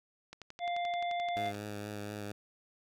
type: click train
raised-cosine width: 0.2 ms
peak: -29 dBFS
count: 15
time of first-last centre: 0.33-1.547 s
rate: 11.5 Hz
type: harmonic tone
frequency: 698.5 Hz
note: F5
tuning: in tune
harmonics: 1 / 3 / 5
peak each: -32 / -42 / -46 dBFS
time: 0.59-1.53 s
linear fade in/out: 50 ms
type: tone with vibrato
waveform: 10% pulse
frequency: 103.83 Hz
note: G#2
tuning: in tune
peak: -31 dBFS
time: 1.36-2.32 s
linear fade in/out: 5 ms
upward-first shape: triangle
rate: 4.2 Hz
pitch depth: 29 cents each way
effects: none